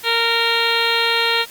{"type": "harmonic tone", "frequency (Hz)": 462.8, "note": "A#4", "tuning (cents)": -13, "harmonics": [1, 2, 3, 4, 5, 6, 7, 8, 9], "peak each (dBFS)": [-24, -24, -24, -24, -24, -24, -24, -24, -24], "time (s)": [0.03, 1.46], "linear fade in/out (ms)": 50, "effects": ["white hiss -39 dBFS RMS until 1.5 s", "Opus 48 kbps"]}